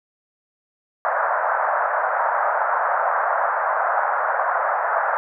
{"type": "band-pass noise", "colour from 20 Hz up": "pink", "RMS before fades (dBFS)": -21, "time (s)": [1.05, 5.17], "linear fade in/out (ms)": 0, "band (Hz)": [600, 1600], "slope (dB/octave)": 48, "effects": []}